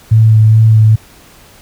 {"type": "tone with vibrato", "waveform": "sine", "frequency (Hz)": 110, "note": "A2", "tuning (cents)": 0, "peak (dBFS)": -3, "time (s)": [0.11, 0.96], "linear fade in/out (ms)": 10, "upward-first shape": "sine", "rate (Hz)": 2.4, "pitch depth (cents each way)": 17, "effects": ["pink hiss -41 dBFS RMS until 1.61 s"]}